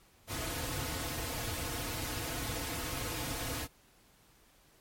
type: noise with comb filter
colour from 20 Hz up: pink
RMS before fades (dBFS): -37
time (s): 0.27-3.68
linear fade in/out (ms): 50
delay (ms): 5.1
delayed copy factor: -0.9
effects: pink hiss -64 dBFS RMS until 4.8 s + MP3 64 kbps